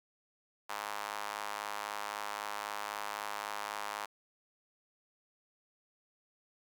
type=tone with high-pass filter; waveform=sawtooth; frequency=103.83 Hz; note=G#2; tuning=in tune; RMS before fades=-40 dBFS; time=0.69-4.06 s; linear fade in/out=10 ms; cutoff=950 Hz; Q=2; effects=none